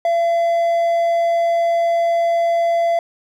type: tone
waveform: triangle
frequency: 678 Hz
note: E5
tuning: 49 cents sharp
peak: -12 dBFS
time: 0.05-2.99 s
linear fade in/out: 2 ms
effects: none